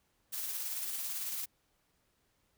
blue noise with tremolo, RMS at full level -37 dBFS, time 0.32-1.46 s, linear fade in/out 20 ms, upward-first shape square, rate 18 Hz, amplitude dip 25%, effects pink hiss -75 dBFS RMS until 2.57 s

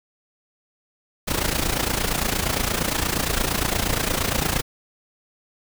pink noise with amplitude modulation, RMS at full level -20 dBFS, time 1.27-4.62 s, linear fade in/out 20 ms, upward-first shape sine, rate 28.6 Hz, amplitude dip 75%, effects none

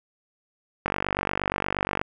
click train, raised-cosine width 0.5 ms, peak -9 dBFS, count 57, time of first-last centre 0.86-2.015 s, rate 48.5 Hz, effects none

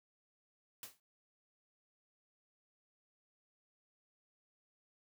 white noise with exponential decay, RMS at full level -44 dBFS, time 0.83-1 s, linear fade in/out 1 ms, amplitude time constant 36 ms, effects none

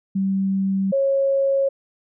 sine tone pair in turn, 193.4 / 547 Hz, G3 / C#5, -23 / -23 cents, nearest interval octave + tritone, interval 1800 cents, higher second, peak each -18 / -16 dBFS, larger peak second, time 0.15-0.92 / 0.92-1.69 s, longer neither, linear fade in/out 10 ms, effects none

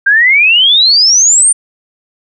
sine exponential sweep, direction up, 1568 to 9210 Hz, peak -4 dBFS, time 0.06-1.53 s, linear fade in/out 10 ms, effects none

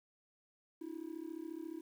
triangle tone with amplitude modulation, 324.1 Hz, E4, 29 cents flat, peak -35 dBFS, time 0.81-1.81 s, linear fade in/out 10 ms, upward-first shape sine, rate 34.3 Hz, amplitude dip 95%, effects tanh soft clip ceiling -35 dBFS + 11-bit

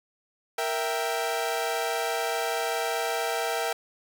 sawtooth chord, E diminished, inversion second, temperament equal, 466.2 / 659.3 / 784 Hz, Bb4 / E5 / G5, 0 / 0 / 0 cents, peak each -27 dBFS, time 0.58-3.73 s, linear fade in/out 5 ms, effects none

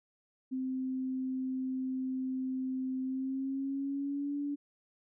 sine tone with pitch glide, 260 to 286.8 Hz, C4 to D4, -11 to -41 cents, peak -32 dBFS, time 0.51-4.56 s, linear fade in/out 20 ms, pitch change +170 cents, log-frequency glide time 3.02-4.36 s, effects none

